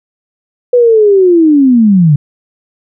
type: linear sweep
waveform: sine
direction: down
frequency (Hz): 498.2 to 138.59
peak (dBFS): -3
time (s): 0.73-2.16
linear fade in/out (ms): 5
effects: none